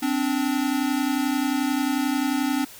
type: tone pair together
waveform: square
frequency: 259.3 / 290.6 Hz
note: C4 / D4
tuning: -15 / -18 cents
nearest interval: major second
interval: 197 cents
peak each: -25 dBFS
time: 0.02-2.65 s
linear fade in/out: 10 ms
effects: white hiss -44 dBFS RMS until 2.79 s